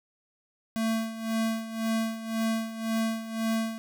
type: tone with tremolo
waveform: square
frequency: 224.1 Hz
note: A3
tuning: 32 cents sharp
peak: -25 dBFS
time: 0.76-3.78 s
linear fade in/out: 0 ms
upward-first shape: sine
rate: 1.9 Hz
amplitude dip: 75%
effects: none